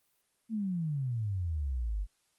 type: exponential sweep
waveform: sine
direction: down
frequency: 230 to 46.25 Hz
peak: -30 dBFS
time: 0.49-2.07 s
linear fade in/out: 50 ms
effects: white hiss -74 dBFS RMS until 2.38 s + Opus 32 kbps